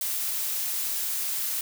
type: noise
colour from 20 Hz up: blue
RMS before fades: -29 dBFS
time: 0.01-1.61 s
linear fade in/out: 2 ms
effects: none